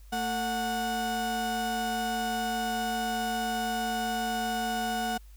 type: tone pair together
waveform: 35% pulse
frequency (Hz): 224.4 / 733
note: A3 / F#5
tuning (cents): +34 / -16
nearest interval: octave + minor sixth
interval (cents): 2050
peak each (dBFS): -32 / -28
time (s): 0.12-5.18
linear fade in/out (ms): 10
effects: added 50 Hz sine -47 dBFS peak until 5.36 s + white hiss -63 dBFS RMS until 5.36 s